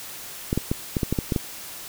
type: clicks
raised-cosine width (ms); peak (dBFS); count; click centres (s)
3; -9; 9; 0.529 / 0.576 / 0.715 / 0.968 / 1.032 / 1.126 / 1.188 / 1.322 / 1.362
effects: white hiss -38 dBFS RMS until 1.88 s